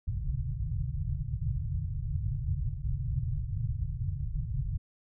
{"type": "low-pass noise", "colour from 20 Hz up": "white", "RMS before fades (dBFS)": -32, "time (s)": [0.07, 4.78], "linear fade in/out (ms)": 10, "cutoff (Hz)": 150, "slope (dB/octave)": 96, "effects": []}